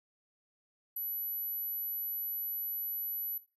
sine tone, 11890 Hz, F#9, 7 cents sharp, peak -33 dBFS, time 0.96-3.38 s, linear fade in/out 5 ms, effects noise-tail reverb RT60 0.3 s tail -19 dB re dry + tanh soft clip ceiling -32 dBFS

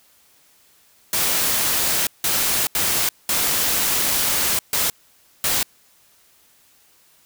white noise bursts at uneven times, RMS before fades -20 dBFS, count 6, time 1.13-2.07 / 2.24-2.67 / 2.75-3.09 / 3.29-4.59 / 4.73-4.9 / 5.44-5.63 s, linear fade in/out 2 ms, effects white hiss -56 dBFS RMS until 7.25 s

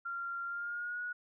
sine tone with pitch glide, 1384 to 1457 Hz, F6 to F#6, -16 to -27 cents, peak -36 dBFS, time 0.05-1.13 s, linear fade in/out 10 ms, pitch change +89 cents, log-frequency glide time 0.46-1.01 s, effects none

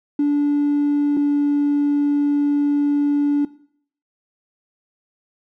triangle tone pair in turn, 290 / 288.9 Hz, D4 / D4, -22 / -28 cents, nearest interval unison, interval 6 cents, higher first, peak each -11 dBFS, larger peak neither, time 0.19-1.17 / 1.17-3.45 s, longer second, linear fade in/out 5 ms, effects noise-tail reverb RT60 0.6 s tail -21 dB re dry + tanh soft clip ceiling -12 dBFS

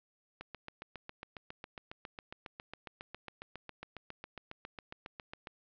click train, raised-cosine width 0.3 ms, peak -27 dBFS, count 38, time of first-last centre 0.41-5.472 s, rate 7.31 Hz, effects low-pass 4000 Hz 12 dB/octave

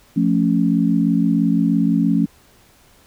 sine chord, F augmented, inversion none, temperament equal with one note detuned, 173.91 / 220 / 277.2 Hz, F3 / A3 / C#4, -7 / 0 / 0 cents, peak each -18 dBFS, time 0.16-2.26 s, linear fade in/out 10 ms, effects pink hiss -52 dBFS RMS until 3.06 s

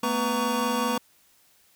square tone cluster, 224.2 / 249.4 / 494.8 / 927 / 1126 Hz, A3 / B3 / B4 / A#5 / C#6, +33 / +17 / +3 / -10 / +27 cents, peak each -31 dBFS, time 0.03-0.98 s, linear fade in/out 5 ms, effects white hiss -61 dBFS RMS until 1.75 s

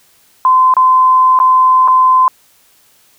sine tone with dropouts, 1029 Hz, C6, 29 cents flat, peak -5 dBFS, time 0.45-2.28 s, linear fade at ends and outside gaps 1 ms, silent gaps 0.739-0.767 / 1.39-1.4 / 1.877-1.882 s, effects white hiss -50 dBFS RMS until 3.18 s

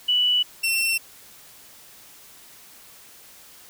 sine / sawtooth tone pair in turn, 2960 / 2704 Hz, F#7 / E7, 0 / +43 cents, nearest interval major second, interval 157 cents, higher first, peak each -17 dBFS, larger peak neither, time 0.08-0.43 / 0.63-0.98 s, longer neither, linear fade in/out 10 ms, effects white hiss -48 dBFS RMS until 3.69 s

